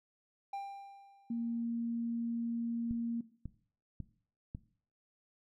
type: tone with exponential decay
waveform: triangle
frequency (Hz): 794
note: G5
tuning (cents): +22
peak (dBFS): -34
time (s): 0.53-1.64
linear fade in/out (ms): 5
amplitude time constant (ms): 240
type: tone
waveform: sine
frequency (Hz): 233.1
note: A#3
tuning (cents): 0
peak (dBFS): -33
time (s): 1.3-3.21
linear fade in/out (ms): 5
type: click train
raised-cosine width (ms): 5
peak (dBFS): -29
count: 4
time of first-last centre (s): 2.91-4.549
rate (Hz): 1.83
effects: noise-tail reverb RT60 0.5 s tail -17 dB re dry